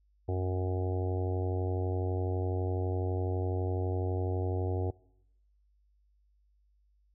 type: harmonic tone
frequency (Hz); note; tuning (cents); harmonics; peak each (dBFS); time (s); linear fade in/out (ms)
92; F#2; -9; 1 / 3 / 4 / 5 / 6 / 7 / 8 / 9; -30 / -41 / -37 / -39 / -50 / -44 / -44 / -49; 0.28-4.91; 10
effects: noise-tail reverb RT60 0.8 s tail -22 dB re dry + added 50 Hz sine -65 dBFS peak until 7.14 s